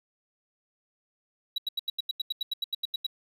triangle tone bursts, 3891 Hz, B7, 27 cents flat, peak -25 dBFS, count 15, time 1.56-3.066 s, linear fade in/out 5 ms, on 22 ms, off 84 ms, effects none

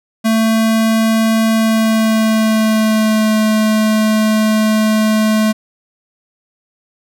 square tone with pitch glide, 222.8 to 216.5 Hz, A3 to A3, +22 to -28 cents, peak -11 dBFS, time 0.24-5.53 s, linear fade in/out 20 ms, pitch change -50 cents, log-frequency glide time 1.52-3.37 s, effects none

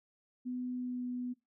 sine tone with pitch glide, 250 to 247.7 Hz, B3 to B3, +21 to +5 cents, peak -35 dBFS, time 0.45-1.34 s, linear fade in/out 20 ms, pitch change -16 cents, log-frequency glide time 0.76-1.04 s, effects noise-tail reverb RT60 0.2 s tail -19 dB re dry

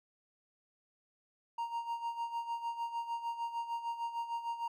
triangle tone with tremolo, 932.3 Hz, A#5, in tune, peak -31 dBFS, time 1.58-4.68 s, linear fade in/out 5 ms, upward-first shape sine, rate 6.6 Hz, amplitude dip 70%, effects none

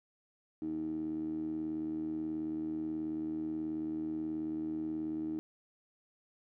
15% pulse tone with band-pass filter, 78.5 Hz, D#2, 16 cents sharp, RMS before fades -37 dBFS, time 0.62-5.39 s, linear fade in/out 0 ms, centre 310 Hz, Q 9, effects none

